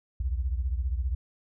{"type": "beating tone pair", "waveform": "sine", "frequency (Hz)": [60.7, 75.7], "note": ["B1", "D#2"], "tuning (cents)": [-29, -47], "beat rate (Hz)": 15, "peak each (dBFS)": [-27, -32], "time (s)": [0.2, 1.15], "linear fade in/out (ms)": 5, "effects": []}